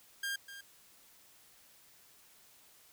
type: tone with echo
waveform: sawtooth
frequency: 1606 Hz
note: G6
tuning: 41 cents sharp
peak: -31 dBFS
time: 0.23-0.36 s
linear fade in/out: 5 ms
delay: 250 ms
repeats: 1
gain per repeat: -12 dB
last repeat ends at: 0.61 s
effects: white hiss -62 dBFS RMS until 2.92 s